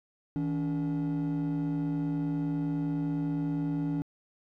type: tone pair together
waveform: triangle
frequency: 160 / 285.1 Hz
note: D#3 / C#4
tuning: +49 / +49 cents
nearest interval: minor seventh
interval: 1000 cents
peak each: -28 / -27 dBFS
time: 0.36-4.02 s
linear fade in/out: 0 ms
effects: tanh soft clip ceiling -23 dBFS